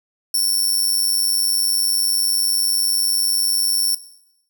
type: tone with amplitude modulation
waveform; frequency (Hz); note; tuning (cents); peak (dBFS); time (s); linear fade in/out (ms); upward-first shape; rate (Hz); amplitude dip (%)
10% pulse; 5440; F8; -46; -7; 0.34-3.95; 5; sine; 100; 70
effects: noise-tail reverb RT60 0.8 s tail -17 dB re dry

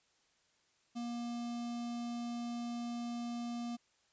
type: tone with notch filter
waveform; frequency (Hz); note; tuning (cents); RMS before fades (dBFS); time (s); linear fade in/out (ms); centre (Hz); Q
square; 237.6; A#3; +33; -40; 0.95-3.77; 20; 1800; 1.1
effects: white hiss -73 dBFS RMS until 4.12 s + resampled to 16000 Hz

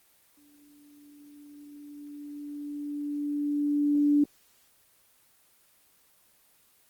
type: tone with exponential growth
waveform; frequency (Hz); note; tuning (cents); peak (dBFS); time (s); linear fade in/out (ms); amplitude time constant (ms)
sine; 291.3; D4; -14; -18; 0.37-4.24; 5; 840
effects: white hiss -63 dBFS RMS until 6.89 s + Opus 24 kbps

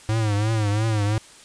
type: tone with vibrato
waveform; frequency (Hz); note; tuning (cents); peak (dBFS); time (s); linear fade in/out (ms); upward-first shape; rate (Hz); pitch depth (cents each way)
square; 107.1; A2; -46; -20; 0.09-1.18; 0; triangle; 2.9; 110
effects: white hiss -47 dBFS RMS until 1.44 s + resampled to 22050 Hz

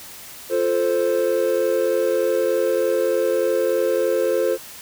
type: chord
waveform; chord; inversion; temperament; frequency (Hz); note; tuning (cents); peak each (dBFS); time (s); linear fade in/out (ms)
triangle; F major; none; equal; 349.2 / 440 / 523.3; F4 / A4 / C5; 0 / 0 / 0; -22 / -20 / -18; 0.49-4.58; 50
effects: white hiss -39 dBFS RMS until 4.81 s

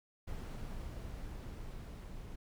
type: noise with level ramp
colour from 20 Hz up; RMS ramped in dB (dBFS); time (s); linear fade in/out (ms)
brown; -42 to -47; 0.27-2.36; 10
effects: none

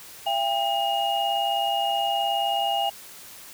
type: tone cluster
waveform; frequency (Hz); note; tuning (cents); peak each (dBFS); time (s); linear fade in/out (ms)
sine; 679 / 798 / 2863; F5 / G5 / F7; -49 / +31 / +42; -28 / -24 / -28; 0.26-2.9; 10
effects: white hiss -44 dBFS RMS until 3.53 s

